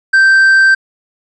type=tone; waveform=triangle; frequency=1563 Hz; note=G6; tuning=6 cents flat; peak=-3 dBFS; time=0.13-0.75 s; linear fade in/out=10 ms; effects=resampled to 22050 Hz

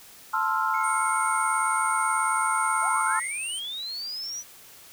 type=chord; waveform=sine; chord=F major seventh; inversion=first; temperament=equal; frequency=880 / 1046.5 / 1318.5 / 1396.9 Hz; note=A5 / C6 / E6 / F6; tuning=0 / 0 / 0 / 0 cents; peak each=-28 dBFS; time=0.33-3.2 s; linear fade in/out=10 ms
type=tone with vibrato; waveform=triangle; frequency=2177 Hz; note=C#7; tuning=32 cents flat; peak=-34 dBFS; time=0.74-3.29 s; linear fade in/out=2 ms; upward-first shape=sine; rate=7.7 Hz; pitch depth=9 cents each way
type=tone; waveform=sine; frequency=8870 Hz; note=C#9; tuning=in tune; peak=-32 dBFS; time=0.83-3.6 s; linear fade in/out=20 ms
type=linear sweep; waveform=sine; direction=up; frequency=587.3 to 5980 Hz; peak=-31 dBFS; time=2.81-4.44 s; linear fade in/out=50 ms
effects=white hiss -49 dBFS RMS until 4.92 s

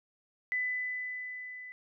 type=tone with level ramp; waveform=sine; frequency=2000 Hz; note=B6; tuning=21 cents sharp; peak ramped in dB=-28 to -43 dBFS; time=0.52-1.72 s; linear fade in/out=0 ms; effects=none

